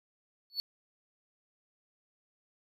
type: tone with exponential growth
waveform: triangle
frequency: 4435 Hz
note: C#8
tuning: in tune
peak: -26 dBFS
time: 0.5-0.6 s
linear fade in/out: 0 ms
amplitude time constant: 21 ms
effects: none